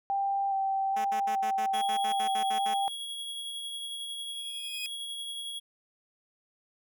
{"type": "tone with vibrato", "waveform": "sine", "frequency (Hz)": 784, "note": "G5", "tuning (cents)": 0, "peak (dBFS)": -26, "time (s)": [0.1, 2.88], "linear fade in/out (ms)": 0, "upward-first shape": "square", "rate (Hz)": 1.2, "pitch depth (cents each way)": 14}
{"type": "tone bursts", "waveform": "5% pulse", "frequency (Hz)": 216.7, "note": "A3", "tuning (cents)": -26, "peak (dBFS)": -26, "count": 12, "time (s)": [0.96, 2.743], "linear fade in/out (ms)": 10, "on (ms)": 89, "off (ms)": 65}
{"type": "tone with tremolo", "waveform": "square", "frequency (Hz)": 3322, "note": "G#7", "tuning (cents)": 0, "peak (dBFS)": -35, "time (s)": [1.73, 5.6], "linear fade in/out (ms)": 20, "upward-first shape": "sine", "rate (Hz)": 11, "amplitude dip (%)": 25}
{"type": "tone with exponential growth", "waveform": "sawtooth", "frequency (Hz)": 2499, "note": "D#7", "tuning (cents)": 7, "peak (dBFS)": -30, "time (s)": [4.26, 4.86], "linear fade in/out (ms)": 0, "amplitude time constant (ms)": 130}
{"effects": []}